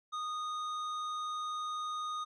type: tone with hard clipping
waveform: sine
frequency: 1236 Hz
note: D#6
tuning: 12 cents flat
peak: -37 dBFS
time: 0.12-2.25 s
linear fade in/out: 20 ms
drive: 13 dB
effects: low-pass 6000 Hz 12 dB/octave